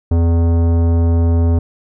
sine tone with tanh clipping, 84 Hz, E2, 33 cents sharp, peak -12 dBFS, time 0.11-1.59 s, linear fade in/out 5 ms, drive 16 dB, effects none

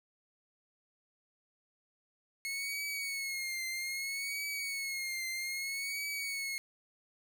sawtooth tone with vibrato, 2181 Hz, C#7, 29 cents flat, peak -32 dBFS, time 2.45-6.58 s, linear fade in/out 0 ms, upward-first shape triangle, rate 0.62 Hz, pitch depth 84 cents each way, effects none

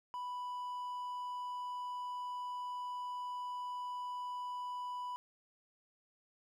triangle tone, 989 Hz, B5, 2 cents sharp, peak -37 dBFS, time 0.14-5.16 s, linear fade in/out 0 ms, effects none

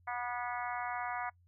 harmonic tone with a mistuned harmonic, 243.5 Hz, B3, 24 cents flat, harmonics 3 / 4 / 5 / 6 / 7 / 8 / 9, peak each -39 / -41 / -43 / -45 / -46 / -47 / -48 dBFS, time 0.07-1.3 s, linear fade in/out 10 ms, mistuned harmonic 8, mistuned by +18 cents, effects noise-tail reverb RT60 0.1 s tail -25 dB re dry + added 88 Hz sine -63 dBFS peak until 1.47 s

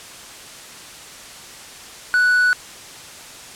triangle tone with quantisation, 1480 Hz, F#6, in tune, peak -11 dBFS, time 2.14-2.53 s, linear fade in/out 0 ms, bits 6, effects white hiss -38 dBFS RMS until 3.55 s + low-pass 9000 Hz 12 dB/octave

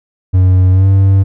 triangle tone with pitch glide, 92.5 to 97.04 Hz, F#2 to G2, 0 to -17 cents, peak -3 dBFS, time 0.33-1.24 s, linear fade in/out 20 ms, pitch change +83 cents, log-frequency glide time 0.71-0.87 s, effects none

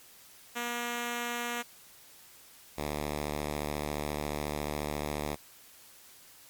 5% pulse tone pair in turn, 239.2 / 74.22 Hz, A#3 / D2, +45 / +19 cents, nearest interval octave + minor sixth, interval 2026 cents, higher first, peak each -21 dBFS, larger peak neither, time 0.55-1.63 / 2.77-5.36 s, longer second, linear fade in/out 20 ms, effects white hiss -55 dBFS RMS until 6.49 s + MP3 96 kbps

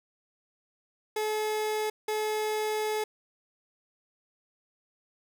30% pulse tone bursts at uneven times, 428.9 Hz, A4, 44 cents flat, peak -25 dBFS, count 2, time 1.16-1.9 / 2.08-3.04 s, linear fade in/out 5 ms, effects none

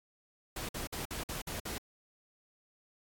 pink noise bursts, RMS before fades -39 dBFS, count 7, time 0.56-1.782 s, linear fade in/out 5 ms, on 130 ms, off 52 ms, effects AAC 64 kbps

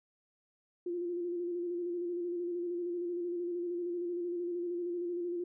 sine tone with vibrato, 349.2 Hz, F4, in tune, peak -33 dBFS, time 0.86-5.44 s, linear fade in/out 5 ms, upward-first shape square, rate 13 Hz, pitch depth 29 cents each way, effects none

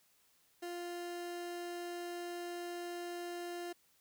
30% pulse tone, 349.2 Hz, F4, in tune, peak -38 dBFS, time 0.62-3.73 s, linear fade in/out 10 ms, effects white hiss -71 dBFS RMS until 4 s

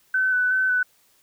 sine tone with vibrato, 1509 Hz, F#6, 34 cents sharp, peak -18 dBFS, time 0.14-0.83 s, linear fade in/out 5 ms, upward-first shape square, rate 2.7 Hz, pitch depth 16 cents each way, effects white hiss -61 dBFS RMS until 1.22 s

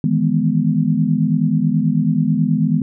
sine chord, E major seventh, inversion third, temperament equal, 155.56 / 164.81 / 207.7 / 246.9 Hz, D#3 / E3 / G#3 / B3, 0 / 0 / 0 / 0 cents, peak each -19 dBFS, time 0.04-2.82 s, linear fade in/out 2 ms, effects none

